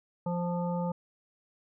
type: harmonic tone with a mistuned harmonic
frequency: 174.61 Hz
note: F3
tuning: in tune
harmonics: 1 / 3 / 5 / 7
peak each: -30 / -35 / -37 / -46 dBFS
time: 0.26-0.92 s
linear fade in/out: 5 ms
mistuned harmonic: 5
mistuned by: +17 cents
effects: none